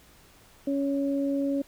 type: tone pair together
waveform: sine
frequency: 278.4 / 558 Hz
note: C#4 / C#5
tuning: +8 / +11 cents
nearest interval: octave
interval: 1203 cents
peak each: -25 / -31 dBFS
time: 0.67-1.62 s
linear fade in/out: 5 ms
effects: pink hiss -56 dBFS RMS until 1.67 s